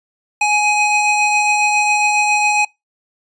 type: tone pair together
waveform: square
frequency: 835.9 / 2515 Hz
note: G#5 / D#7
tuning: +11 / +18 cents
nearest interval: octave + perfect fifth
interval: 1907 cents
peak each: -16 dBFS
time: 0.41-2.65 s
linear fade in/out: 5 ms
effects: noise-tail reverb RT60 0.2 s tail -25 dB re dry + resampled to 22050 Hz